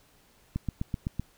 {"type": "click train", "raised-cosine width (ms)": 5, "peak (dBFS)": -17, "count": 6, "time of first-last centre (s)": [0.56, 1.196], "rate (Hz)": 7.86, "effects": ["pink hiss -62 dBFS RMS until 1.37 s"]}